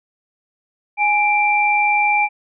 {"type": "tone pair together", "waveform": "sine", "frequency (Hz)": [832, 2355], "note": ["G#5", "D7"], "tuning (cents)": [3, 4], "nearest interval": "octave + tritone", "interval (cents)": 1801, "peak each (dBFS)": -16, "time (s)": [0.97, 2.29], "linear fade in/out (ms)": 50, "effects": []}